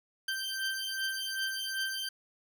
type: beating tone pair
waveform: 20% pulse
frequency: 1561 / 1563.6 Hz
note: G6 / G6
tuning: -8 / -5 cents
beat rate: 2.6 Hz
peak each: -31 dBFS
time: 0.28-2.09 s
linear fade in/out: 5 ms
effects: none